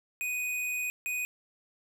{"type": "tone bursts at uneven times", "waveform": "square", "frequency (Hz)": 2489, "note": "D#7", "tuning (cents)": 0, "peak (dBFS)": -31, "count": 2, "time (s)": [[0.21, 0.9], [1.06, 1.25]], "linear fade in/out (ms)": 0, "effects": []}